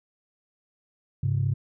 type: tone pair together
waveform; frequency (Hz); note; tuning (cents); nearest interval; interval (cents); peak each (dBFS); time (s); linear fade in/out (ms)
sine; 101.59 / 135.6; G#2 / C#3; -38 / -38; perfect fourth; 500; -24; 1.23-1.54; 5
effects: tanh soft clip ceiling -15 dBFS